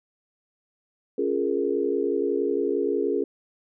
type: chord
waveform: sine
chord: Bb minor seventh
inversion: first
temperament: equal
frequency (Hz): 277.2 / 349.2 / 415.3 / 466.2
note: Db4 / F4 / Ab4 / Bb4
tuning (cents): 0 / 0 / 0 / 0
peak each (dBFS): -29 / -28 / -25 / -29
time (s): 1.18-3.24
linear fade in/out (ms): 5
effects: none